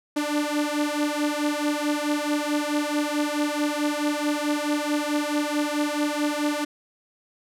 sawtooth beating tone pair, 293.7 / 298.3 Hz, D4 / D4, 0 / +27 cents, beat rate 4.6 Hz, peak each -22 dBFS, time 0.16-6.65 s, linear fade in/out 10 ms, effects low-pass 12000 Hz 12 dB/octave

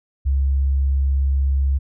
sine tone, 68.2 Hz, C#2, 28 cents flat, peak -15 dBFS, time 0.25-1.79 s, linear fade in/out 20 ms, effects none

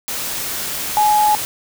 sine tone in noise, 843 Hz, G#5, 26 cents sharp, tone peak -11 dBFS, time 0.97-1.35 s, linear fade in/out 0 ms, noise white, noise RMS -24 dBFS, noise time 0.08-1.45 s, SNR +10 dB, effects none

